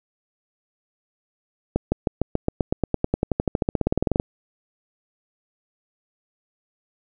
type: accelerating click train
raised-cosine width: 2 ms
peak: -6 dBFS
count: 29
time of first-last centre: 1.76-4.199 s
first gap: 160 ms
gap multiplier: 0.95
effects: none